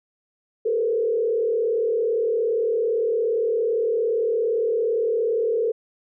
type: tone with frequency modulation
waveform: sine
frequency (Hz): 454.1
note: A#4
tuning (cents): -45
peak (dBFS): -19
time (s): 0.65-5.72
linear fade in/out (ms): 10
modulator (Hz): 37.5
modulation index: 0.99
effects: none